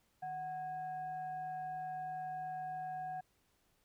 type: tone with frequency modulation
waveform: sine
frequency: 742 Hz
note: F#5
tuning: 5 cents sharp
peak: -39 dBFS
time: 0.22-3.21 s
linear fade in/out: 10 ms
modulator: 897 Hz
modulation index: 0.34
effects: pink hiss -75 dBFS RMS until 3.84 s